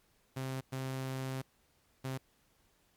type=tone bursts at uneven times; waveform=sawtooth; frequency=131.9 Hz; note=C3; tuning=14 cents sharp; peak=-32 dBFS; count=3; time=0.36-0.61 / 0.72-1.42 / 2.04-2.18 s; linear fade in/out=10 ms; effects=pink hiss -71 dBFS RMS until 2.96 s + MP3 96 kbps